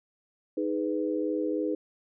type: chord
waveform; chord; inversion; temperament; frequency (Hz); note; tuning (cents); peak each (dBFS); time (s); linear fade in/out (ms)
sine; G# minor; second; just; 311.5 / 415.3 / 498.4; D#4 / G#4 / B4; +2 / 0 / +16; -29 / -32 / -32; 0.57-1.75; 5
effects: none